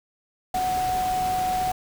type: tone in noise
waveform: sine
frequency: 740 Hz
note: F#5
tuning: in tune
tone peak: -22 dBFS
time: 0.54-1.72 s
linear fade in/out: 5 ms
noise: pink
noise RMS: -34 dBFS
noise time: 0.54-1.72 s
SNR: +9 dB
effects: none